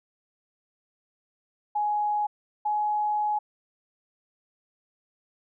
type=tone pair in turn; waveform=sine; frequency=836 / 841.3 Hz; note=G#5 / G#5; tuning=+11 / +22 cents; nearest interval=unison; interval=11 cents; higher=second; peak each=-23 dBFS; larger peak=neither; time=1.75-2.27 / 2.65-3.39 s; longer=second; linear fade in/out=10 ms; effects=none